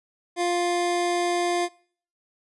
square tone pair together, 350.3 / 700 Hz, F4 / F5, +5 / +4 cents, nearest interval octave, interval 1199 cents, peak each -25 / -26 dBFS, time 0.36-1.69 s, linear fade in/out 50 ms, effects noise-tail reverb RT60 0.5 s tail -22 dB re dry + resampled to 24000 Hz

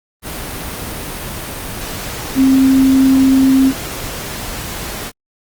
sine tone in noise, 265.6 Hz, C4, 26 cents sharp, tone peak -7 dBFS, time 2.35-3.73 s, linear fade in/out 50 ms, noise pink, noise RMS -25 dBFS, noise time 0.22-5.12 s, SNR +15 dB, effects Opus 32 kbps

